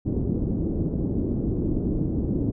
white low-pass noise, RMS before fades -25 dBFS, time 0.05-2.52 s, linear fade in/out 20 ms, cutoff 320 Hz, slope 24 dB/octave, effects none

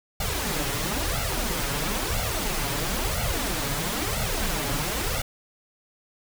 pink noise with flanger, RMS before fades -27 dBFS, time 0.2-5.22 s, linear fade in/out 5 ms, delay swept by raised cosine 1.4 to 7.2 ms, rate 1 Hz, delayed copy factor +0.9, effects none

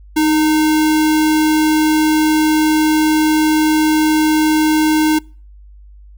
sine tone with sample-and-hold, 311.1 Hz, D#4, in tune, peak -10 dBFS, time 0.16-5.19 s, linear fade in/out 10 ms, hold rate 1225 Hz, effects noise-tail reverb RT60 0.4 s tail -26 dB re dry + added 50 Hz sine -37 dBFS peak until 6.17 s

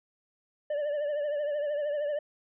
triangle tone with vibrato, 587.3 Hz, D5, in tune, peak -26 dBFS, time 0.7-2.19 s, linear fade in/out 5 ms, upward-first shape triangle, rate 13 Hz, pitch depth 67 cents each way, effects resampled to 8000 Hz

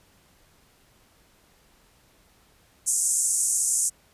white band-pass noise, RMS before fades -24 dBFS, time 2.86-3.9 s, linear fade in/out 20 ms, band 6600 to 9700 Hz, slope 48 dB/octave, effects pink hiss -60 dBFS RMS until 4.13 s + resampled to 32000 Hz

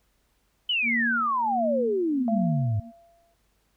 sine exponential sweep, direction down, 3066 to 99.1 Hz, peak -22 dBFS, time 0.69-2.8 s, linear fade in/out 5 ms
sine tone with tremolo, 233.1 Hz, A#3, in tune, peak -26 dBFS, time 0.82-2.92 s, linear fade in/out 50 ms, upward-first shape sine, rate 1.4 Hz, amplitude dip 90%
sine tone with exponential decay, 680 Hz, F5, 46 cents flat, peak -25 dBFS, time 2.28-3.34 s, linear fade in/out 1 ms, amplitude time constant 230 ms
effects added 49 Hz sine -70 dBFS peak until 3.76 s + pink hiss -70 dBFS RMS until 3.76 s

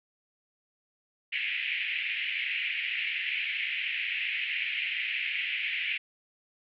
white band-pass noise, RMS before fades -32 dBFS, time 1.32-5.98 s, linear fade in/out 10 ms, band 2000 to 2800 Hz, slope 48 dB/octave, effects none

